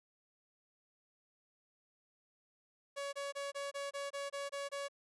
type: tone bursts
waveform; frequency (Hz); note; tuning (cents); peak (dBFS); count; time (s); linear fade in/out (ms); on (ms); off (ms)
sawtooth; 562; C#5; +24; -35; 10; 2.96-4.885; 20; 170; 25
effects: resampled to 24000 Hz